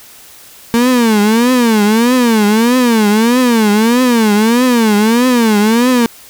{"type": "tone with vibrato", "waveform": "35% pulse", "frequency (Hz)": 229, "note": "A#3", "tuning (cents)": -31, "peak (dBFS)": -6, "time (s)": [0.74, 6.06], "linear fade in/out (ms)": 0, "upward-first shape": "triangle", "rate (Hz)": 1.6, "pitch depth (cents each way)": 210, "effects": ["white hiss -38 dBFS RMS until 6.29 s"]}